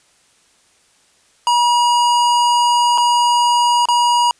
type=tone with dropouts; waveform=square; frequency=960 Hz; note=B5; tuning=49 cents flat; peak=-12 dBFS; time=1.47-4.31 s; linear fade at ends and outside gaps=1 ms; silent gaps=2.977-2.981 / 3.855-3.886 s; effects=white hiss -55 dBFS RMS until 4.39 s + resampled to 22050 Hz